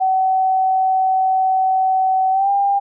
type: tone with pitch glide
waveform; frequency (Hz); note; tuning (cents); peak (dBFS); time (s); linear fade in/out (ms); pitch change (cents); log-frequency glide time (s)
sine; 757 to 798.3; F#5 to G5; +39 to +31; -13; 0-2.8; 20; +92; 2.31-2.5
effects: none